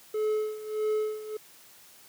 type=tone with tremolo; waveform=triangle; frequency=429.5 Hz; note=A4; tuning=42 cents flat; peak=-22 dBFS; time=0.14-1.37 s; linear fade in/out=5 ms; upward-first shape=sine; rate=1.6 Hz; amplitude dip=80%; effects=white hiss -54 dBFS RMS until 2.08 s + high-pass 100 Hz 12 dB/octave